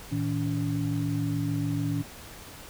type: tone cluster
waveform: sine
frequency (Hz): 112.1 / 159 / 284.7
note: A2 / D#3 / C#4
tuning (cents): +33 / +38 / +46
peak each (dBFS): -30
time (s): 0.11-2.03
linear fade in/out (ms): 20
effects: pink hiss -45 dBFS RMS until 2.69 s